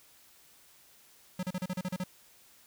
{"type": "tone bursts", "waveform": "square", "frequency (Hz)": 183.2, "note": "F#3", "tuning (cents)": -17, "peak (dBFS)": -32, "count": 9, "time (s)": [1.39, 2.039], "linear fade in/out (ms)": 5, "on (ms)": 41, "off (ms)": 35, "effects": ["white hiss -60 dBFS RMS until 2.66 s"]}